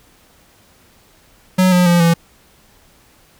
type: tone with pitch steps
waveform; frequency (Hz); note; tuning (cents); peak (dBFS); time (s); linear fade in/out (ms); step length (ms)
square; 185 / 179.22 / 173.61 / 168.18; F#3 / F3 / F3 / E3; 0 / +45 / -10 / +35; -10; 1.58-2.14; 10; 140
effects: pink hiss -51 dBFS RMS until 3.39 s